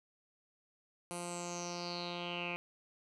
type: tone with low-pass filter sweep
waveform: 10% pulse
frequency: 174.61 Hz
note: F3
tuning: in tune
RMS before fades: -41 dBFS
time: 1.11-2.56 s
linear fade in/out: 0 ms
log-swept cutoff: 10000 to 2400 Hz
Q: 6.9
effects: none